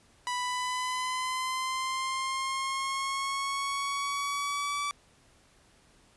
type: linear sweep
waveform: sawtooth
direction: up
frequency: 986 to 1155 Hz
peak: -26 dBFS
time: 0.27-4.91 s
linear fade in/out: 0 ms
effects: pink hiss -62 dBFS RMS until 6.16 s + resampled to 24000 Hz